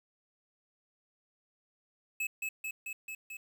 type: tone with echo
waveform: square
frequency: 2593 Hz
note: E7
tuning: 29 cents flat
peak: -32 dBFS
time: 2.2-2.27 s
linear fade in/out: 5 ms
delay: 220 ms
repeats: 5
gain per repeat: -2 dB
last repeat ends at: 3.37 s
effects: 10-bit